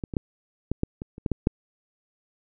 clicks, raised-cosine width 3 ms, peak -17 / -20 / -10 / -12 / -10 / -20 / -27 / -12 / -11 / -6 dBFS, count 10, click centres 0.038 / 0.138 / 0.168 / 0.716 / 0.834 / 1.019 / 1.181 / 1.262 / 1.317 / 1.471 s, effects none

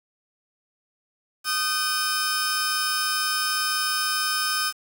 sawtooth tone cluster, 1233 / 1531 / 5220 Hz, D#6 / G6 / E8, -16 / -41 / -18 cents, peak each -24 dBFS, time 1.44-4.73 s, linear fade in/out 50 ms, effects 7-bit

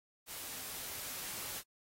white noise with level ramp, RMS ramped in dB -45 to -42 dBFS, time 0.26-1.63 s, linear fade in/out 50 ms, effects AAC 48 kbps

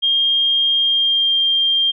sine tone with pitch glide, 3219 to 3193 Hz, G7 to G7, +45 to +31 cents, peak -13 dBFS, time 0.02-1.92 s, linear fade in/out 20 ms, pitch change -14 cents, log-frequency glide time 0.77-1.35 s, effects none

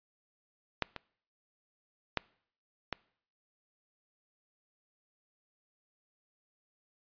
clicks, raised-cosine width 0.3 ms, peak -12 / -23 / -12 / -16 dBFS, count 4, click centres 0.823 / 0.963 / 2.173 / 2.927 s, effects noise-tail reverb RT60 0.6 s tail -24 dB re dry + resampled to 11025 Hz

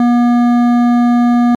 sine tone with hard clipping, 240.6 Hz, B3, 45 cents flat, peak -9 dBFS, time 0-1.55 s, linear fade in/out 2 ms, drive 11 dB, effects MP3 96 kbps

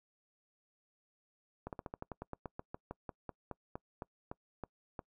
slowing click train, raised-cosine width 1 ms, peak -27 dBFS, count 21, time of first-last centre 1.67-4.992 s, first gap 58 ms, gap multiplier 1.1, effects noise-tail reverb RT60 0.1 s tail -25 dB re dry

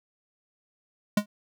square tone with exponential decay, 207.7 Hz, G#3, in tune, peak -17 dBFS, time 1.17-1.26 s, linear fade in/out 5 ms, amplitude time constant 18 ms, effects none

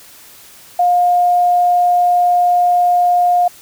sine tone, 710 Hz, F5, 28 cents sharp, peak -9 dBFS, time 0.79-3.48 s, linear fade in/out 5 ms, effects white hiss -41 dBFS RMS until 3.61 s

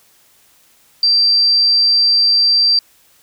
sine tone, 4699 Hz, D8, in tune, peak -9 dBFS, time 1.03-2.79 s, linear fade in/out 2 ms, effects white hiss -52 dBFS RMS until 3.22 s

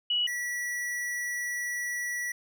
sine / square tone pair in turn, 2931 / 1944.9 Hz, F#7 / B6, -17 / -27 cents, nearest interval perfect fifth, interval 710 cents, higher first, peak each -24 / -31 dBFS, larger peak first, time 0.1-0.27 / 0.27-2.32 s, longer second, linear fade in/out 5 ms, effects none

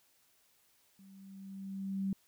sine tone with level ramp, 194.1 Hz, G3, 17 cents flat, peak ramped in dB -55 to -30 dBFS, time 0.99-2.13 s, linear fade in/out 2 ms, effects white hiss -70 dBFS RMS until 2.27 s

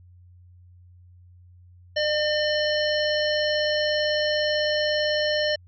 harmonic tone, 603 Hz, D5, 46 cents sharp, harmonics 1 / 3 / 5 / 7 / 9, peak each -23 / -28 / -30 / -31 / -33 dBFS, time 1.96-5.56 s, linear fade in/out 10 ms, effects added 89 Hz sine -48 dBFS peak until 5.67 s

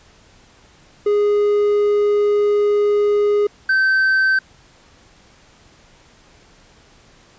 triangle tone pair in turn, 413.2 / 1546.6 Hz, G#4 / G6, -9 / -24 cents, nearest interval octave + major seventh, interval 2285 cents, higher second, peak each -11 dBFS, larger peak neither, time 1.06-3.47 / 3.69-4.39 s, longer first, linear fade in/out 5 ms, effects pink hiss -50 dBFS RMS until 7.38 s + resampled to 16000 Hz

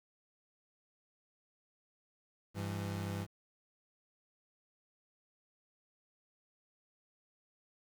30% pulse tone pair together, 100.18 / 168.2 Hz, G2 / E3, +38 / +35 cents, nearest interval major sixth, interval 897 cents, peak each -35 / -40 dBFS, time 2.54-3.27 s, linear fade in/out 50 ms, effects 10-bit

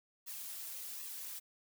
blue noise with flanger, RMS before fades -45 dBFS, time 0.26-1.4 s, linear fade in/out 20 ms, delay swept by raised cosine 1.3 to 5 ms, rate 1.3 Hz, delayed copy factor -0.8, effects none

